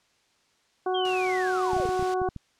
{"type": "harmonic tone", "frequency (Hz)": 370, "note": "F#4", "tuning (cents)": 0, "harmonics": [1, 2, 3, 4], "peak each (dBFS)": [-26, -28, -35, -40], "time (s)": [0.86, 2.29], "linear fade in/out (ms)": 5}
{"type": "linear sweep", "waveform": "sine", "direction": "down", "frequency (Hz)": [3270, 311.1], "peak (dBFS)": -30, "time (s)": [0.94, 1.9], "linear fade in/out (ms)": 10}
{"type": "noise", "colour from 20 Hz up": "white", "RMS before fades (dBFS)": -39, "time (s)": [1.05, 2.14], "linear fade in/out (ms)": 0}
{"type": "clicks", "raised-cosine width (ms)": 5, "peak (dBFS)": -24, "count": 10, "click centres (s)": [1.733, 1.766, 1.8, 1.854, 1.89, 1.995, 2.026, 2.217, 2.289, 2.363]}
{"effects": ["white hiss -66 dBFS RMS until 2.59 s", "low-pass 6000 Hz 12 dB/octave"]}